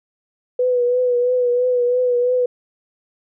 sine tone with vibrato, 493.9 Hz, B4, in tune, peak -14 dBFS, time 0.59-2.46 s, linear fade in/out 5 ms, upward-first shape triangle, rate 3 Hz, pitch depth 42 cents each way, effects none

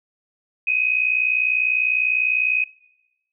sine tone pair together, 2489 / 2549 Hz, D#7 / D#7, 0 / +41 cents, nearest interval unison, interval 41 cents, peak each -20 dBFS, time 0.67-2.64 s, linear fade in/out 5 ms, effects noise-tail reverb RT60 1.0 s tail -22 dB re dry

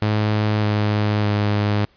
sawtooth tone with pitch steps, 106.4 / 105.06 / 103.73 Hz, G#2 / G#2 / G#2, +42 / +20 / -2 cents, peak -13 dBFS, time 0.02-1.85 s, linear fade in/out 0 ms, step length 610 ms, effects pink hiss -57 dBFS RMS until 1.96 s + resampled to 11025 Hz

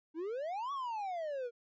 triangle exponential two-way sweep, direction up then down, 304.1 to 1151 to 463 Hz, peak -34 dBFS, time 0.14-1.51 s, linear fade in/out 50 ms, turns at 0.72 s, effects resampled to 16000 Hz

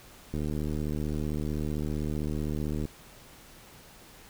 click train, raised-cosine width 3 ms, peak -20 dBFS, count 191, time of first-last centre 0.34-2.853 s, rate 75.6 Hz, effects pink hiss -52 dBFS RMS until 4.29 s

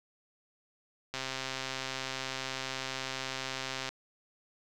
click train, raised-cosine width 0.2 ms, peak -18 dBFS, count 364, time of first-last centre 1.14-3.89 s, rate 132 Hz, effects none

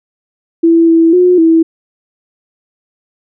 sine tone with pitch steps, 332.1 / 329.1 / 360.1 / 326.5 Hz, E4 / E4 / F#4 / E4, +13 / -3 / -47 / -17 cents, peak -4 dBFS, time 0.63-1.63 s, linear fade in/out 10 ms, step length 250 ms, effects none

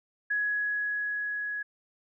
sine tone with level ramp, 1676 Hz, G#6, 15 cents sharp, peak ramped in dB -25 to -31 dBFS, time 0.3-1.63 s, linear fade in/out 10 ms, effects none

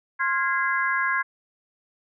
sine tone cluster, 1057 / 1401 / 1647 / 2052 Hz, C6 / F6 / G#6 / C7, +17 / +5 / -15 / -34 cents, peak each -26 / -30 / -24 / -30 dBFS, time 0.19-1.23 s, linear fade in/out 20 ms, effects none

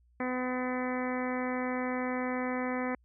harmonic tone, 252.7 Hz, B3, 40 cents sharp, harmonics 1 / 2 / 3 / 4 / 5 / 6 / 7 / 8 / 9, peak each -33 / -36 / -40 / -41 / -43 / -47 / -43 / -42 / -47 dBFS, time 0.2-2.95 s, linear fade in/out 2 ms, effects added 60 Hz sine -62 dBFS peak until 3.04 s

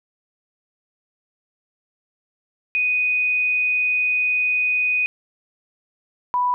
sine tone pair in turn, 2489 / 987.8 Hz, D#7 / B5, 0 / 0 cents, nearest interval octave + major third, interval 1600 cents, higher first, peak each -17 dBFS, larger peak neither, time 2.75-5.06 / 6.34-6.54 s, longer first, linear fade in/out 0 ms, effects none

